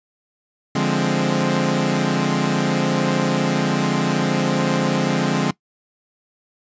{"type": "chord", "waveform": "sawtooth", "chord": "D half-diminished seventh", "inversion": "none", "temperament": "equal", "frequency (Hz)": [146.83, 174.61, 207.7, 261.6], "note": ["D3", "F3", "Ab3", "C4"], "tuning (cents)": [0, 0, 0, 0], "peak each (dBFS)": -19, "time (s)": [0.75, 5.51], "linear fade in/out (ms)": 5, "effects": ["noise-tail reverb RT60 0.1 s tail -20 dB re dry", "resampled to 16000 Hz"]}